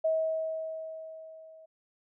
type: tone with level ramp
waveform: sine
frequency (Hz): 640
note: D#5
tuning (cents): +49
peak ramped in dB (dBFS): -23 to -50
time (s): 0.04-1.66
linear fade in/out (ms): 10
effects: none